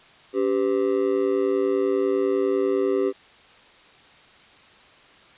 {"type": "tone with amplitude modulation", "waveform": "triangle", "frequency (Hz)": 392, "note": "G4", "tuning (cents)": 0, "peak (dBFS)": -13, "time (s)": [0.33, 3.13], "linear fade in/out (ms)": 50, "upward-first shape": "sine", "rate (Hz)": 110, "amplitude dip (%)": 100, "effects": ["white hiss -51 dBFS RMS until 5.37 s", "resampled to 8000 Hz"]}